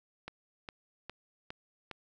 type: click train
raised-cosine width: 0.3 ms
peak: -25 dBFS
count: 5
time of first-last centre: 0.28-1.913 s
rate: 2.45 Hz
effects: none